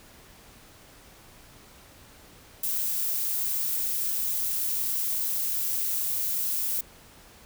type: noise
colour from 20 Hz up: violet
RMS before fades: -28 dBFS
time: 2.63-6.81 s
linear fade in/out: 5 ms
effects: pink hiss -52 dBFS RMS until 7.45 s